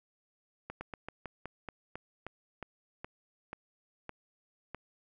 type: slowing click train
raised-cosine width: 0.5 ms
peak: -25 dBFS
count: 14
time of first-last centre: 0.7-4.746 s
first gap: 110 ms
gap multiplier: 1.16
effects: none